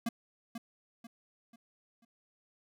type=tone with echo; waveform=square; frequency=231.4 Hz; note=A#3; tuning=13 cents flat; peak=-31 dBFS; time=0.06-0.09 s; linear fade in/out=5 ms; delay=490 ms; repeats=4; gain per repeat=-8 dB; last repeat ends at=2.05 s; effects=none